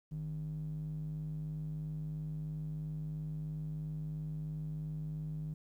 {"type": "tone with band-pass filter", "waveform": "square", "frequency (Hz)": 51.5, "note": "G#1", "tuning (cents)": -14, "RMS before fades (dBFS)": -40, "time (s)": [0.11, 5.54], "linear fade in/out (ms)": 5, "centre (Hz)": 150, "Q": 5, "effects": ["12-bit"]}